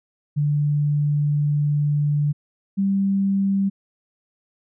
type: tone pair in turn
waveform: sine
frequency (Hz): 146.83 / 195.99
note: D3 / G3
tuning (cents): 0 / 0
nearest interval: perfect fourth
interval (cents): 500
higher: second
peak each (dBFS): -17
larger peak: neither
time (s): 0.36-2.33 / 2.77-3.7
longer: first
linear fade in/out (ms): 20
effects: none